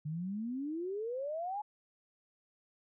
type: exponential sweep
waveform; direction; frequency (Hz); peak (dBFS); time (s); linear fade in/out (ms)
sine; up; 146.83 to 856; -35; 0.05-1.62; 10
effects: none